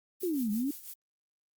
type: noise with tremolo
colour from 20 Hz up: violet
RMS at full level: -41 dBFS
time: 0.2-0.94 s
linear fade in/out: 10 ms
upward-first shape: triangle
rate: 6.1 Hz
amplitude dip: 75%
type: exponential two-way sweep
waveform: sine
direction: down then up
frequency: 383.1 to 202 to 297.7 Hz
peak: -28 dBFS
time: 0.23-0.71 s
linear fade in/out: 5 ms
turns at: 0.51 s
effects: Opus 48 kbps